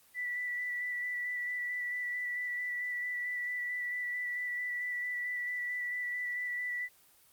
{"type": "tone with vibrato", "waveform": "sine", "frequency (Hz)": 1968, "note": "B6", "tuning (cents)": -7, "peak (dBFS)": -33, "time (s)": [0.14, 6.89], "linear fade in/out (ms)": 50, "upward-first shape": "square", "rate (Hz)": 4.5, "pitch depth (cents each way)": 11, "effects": ["white hiss -63 dBFS RMS until 7.32 s", "Opus 24 kbps"]}